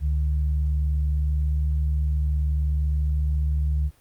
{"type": "tone pair together", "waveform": "sine", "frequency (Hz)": [71, 150.44], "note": ["C#2", "D3"], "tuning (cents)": [42, 42], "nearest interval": "octave + minor second", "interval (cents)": 1300, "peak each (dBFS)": [-20, -32], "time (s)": [0, 3.91], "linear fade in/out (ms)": 50, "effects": ["pink hiss -59 dBFS RMS until 4 s", "Opus 32 kbps"]}